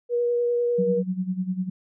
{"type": "tone with vibrato", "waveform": "sine", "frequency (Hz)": 480, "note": "B4", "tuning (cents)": -49, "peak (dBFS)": -20, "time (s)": [0.09, 1.03], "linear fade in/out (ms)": 50, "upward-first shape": "triangle", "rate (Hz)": 10, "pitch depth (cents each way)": 12}
{"type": "tone with tremolo", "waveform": "sine", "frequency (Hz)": 185, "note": "F#3", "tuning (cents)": 0, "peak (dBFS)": -21, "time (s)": [0.78, 1.7], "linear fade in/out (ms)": 10, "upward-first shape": "sine", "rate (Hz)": 10, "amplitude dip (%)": 80}
{"effects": []}